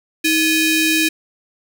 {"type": "ring-modulated tone", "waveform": "sawtooth", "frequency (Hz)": 1396.9, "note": "F6", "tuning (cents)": 0, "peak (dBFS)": -7, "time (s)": [0.24, 1.09], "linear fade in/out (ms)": 10, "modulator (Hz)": 1080, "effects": []}